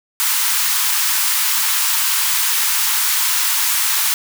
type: high-pass noise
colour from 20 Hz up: white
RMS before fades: -17 dBFS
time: 0.2-4.14 s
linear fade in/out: 0 ms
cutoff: 850 Hz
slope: 96 dB/octave
effects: none